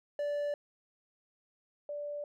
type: tone pair in turn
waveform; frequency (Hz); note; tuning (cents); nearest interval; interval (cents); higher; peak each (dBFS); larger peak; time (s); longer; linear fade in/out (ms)
triangle / sine; 582 / 584.5; D5 / D5; -16 / -8; unison; 8; second; -29 / -36; first; 0.19-0.54 / 1.89-2.24; neither; 2
effects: none